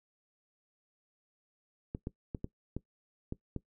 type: clicks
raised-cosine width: 3 ms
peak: -23 dBFS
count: 7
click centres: 1.949 / 2.071 / 2.348 / 2.444 / 2.766 / 3.324 / 3.563 s
effects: noise-tail reverb RT60 0.1 s tail -19 dB re dry